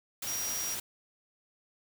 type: tone in noise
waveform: sine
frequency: 5720 Hz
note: F8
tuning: 41 cents sharp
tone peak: -34 dBFS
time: 0.27-0.75 s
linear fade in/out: 5 ms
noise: white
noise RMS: -37 dBFS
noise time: 0.22-0.8 s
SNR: 0 dB
effects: none